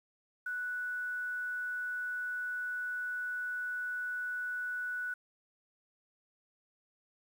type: tone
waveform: sine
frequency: 1480 Hz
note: F#6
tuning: in tune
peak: -34 dBFS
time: 0.46-5.14 s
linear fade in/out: 5 ms
effects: 10-bit